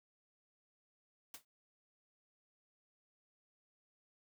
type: noise with exponential decay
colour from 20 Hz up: white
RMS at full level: -45 dBFS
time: 1.34-1.45 s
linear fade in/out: 2 ms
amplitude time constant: 22 ms
effects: none